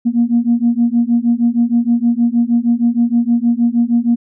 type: beating tone pair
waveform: sine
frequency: 233.1 / 239.5 Hz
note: A#3 / A#3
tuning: 0 / +47 cents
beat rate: 6.4 Hz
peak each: -13 dBFS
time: 0.05-4.16 s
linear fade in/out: 20 ms
effects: tanh soft clip ceiling -4 dBFS